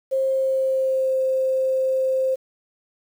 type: tone with pitch glide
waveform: sine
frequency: 532 to 524.7 Hz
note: C5 to C5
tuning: +29 to +5 cents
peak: -18 dBFS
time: 0.11-2.36 s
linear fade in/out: 20 ms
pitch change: -24 cents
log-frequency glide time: 0.23-1.21 s
effects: 8-bit